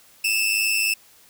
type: tone pair together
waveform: sawtooth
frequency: 2601 / 2704 Hz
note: E7 / E7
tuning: -24 / +43 cents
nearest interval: minor second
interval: 67 cents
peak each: -19 dBFS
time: 0.24-0.94 s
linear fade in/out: 5 ms
effects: white hiss -53 dBFS RMS until 1.29 s